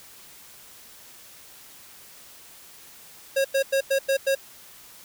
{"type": "tone bursts", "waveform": "square", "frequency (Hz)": 543, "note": "C#5", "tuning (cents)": -36, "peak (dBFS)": -20, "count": 6, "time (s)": [3.36, 4.352], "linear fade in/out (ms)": 10, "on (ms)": 87, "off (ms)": 94, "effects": ["white hiss -48 dBFS RMS until 5.04 s"]}